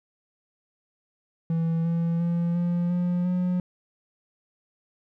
triangle tone with pitch steps, 164.81 / 167.79 / 170.82 / 173.91 / 177.05 / 180.25 Hz, E3 / E3 / F3 / F3 / F3 / F#3, 0 / +31 / -38 / -7 / +24 / -45 cents, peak -20 dBFS, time 1.5-3.6 s, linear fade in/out 2 ms, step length 350 ms, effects none

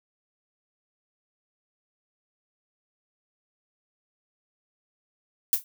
violet noise with exponential decay, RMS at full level -17 dBFS, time 5.53-5.64 s, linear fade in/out 0 ms, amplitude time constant 23 ms, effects none

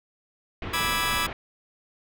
pink low-pass noise, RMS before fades -34 dBFS, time 0.62-1.33 s, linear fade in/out 2 ms, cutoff 3100 Hz, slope 24 dB/octave
20% pulse chord, E dominant seventh, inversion second, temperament equal with one note detuned, 987.8 / 1174.7 / 1304.9 / 1661.2 Hz, B5 / D6 / E6 / G#6, 0 / 0 / -18 / 0 cents, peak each -25 dBFS, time 0.73-1.27 s, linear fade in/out 10 ms
effects none

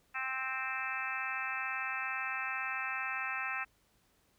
harmonic tone, 262.2 Hz, C4, 4 cents sharp, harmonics 3 / 4 / 5 / 6 / 7 / 8 / 9 / 10, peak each -45 / -45 / -41 / -42 / -41 / -47 / -44 / -40 dBFS, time 0.14-3.65 s, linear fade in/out 20 ms, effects pink hiss -71 dBFS RMS until 4.38 s

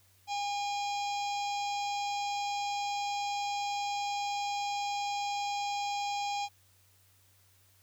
harmonic tone with a mistuned harmonic, 813 Hz, G#5, 37 cents flat, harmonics 1 / 3 / 4 / 5 / 6 / 7 / 8 / 9, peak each -32 / -42 / -44 / -46 / -48 / -49 / -50 / -51 dBFS, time 0.27-6.49 s, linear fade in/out 50 ms, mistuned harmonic 7, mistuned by -86 cents, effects added 95 Hz sine -66 dBFS peak until 7.82 s + white hiss -66 dBFS RMS until 7.82 s

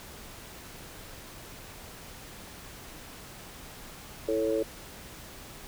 sine chord, A major, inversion second, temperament equal, 329.6 / 440 / 554.4 Hz, E4 / A4 / C#5, 0 / 0 / 0 cents, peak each -31 / -28 / -30 dBFS, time 4.28-4.63 s, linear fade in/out 5 ms, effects pink hiss -46 dBFS RMS until 5.67 s

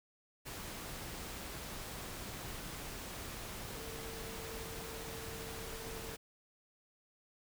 sine tone in noise, 450.6 Hz, A4, 41 cents sharp, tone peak -49 dBFS, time 3.74-6.16 s, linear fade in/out 20 ms, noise pink, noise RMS -45 dBFS, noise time 0.45-6.17 s, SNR -7 dB, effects none

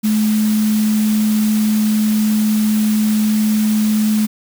sine tone in noise, 214.6 Hz, A3, 43 cents flat, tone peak -12 dBFS, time 0.03-4.27 s, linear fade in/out 20 ms, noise white, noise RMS -28 dBFS, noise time 0.03-4.27 s, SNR +13 dB, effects none

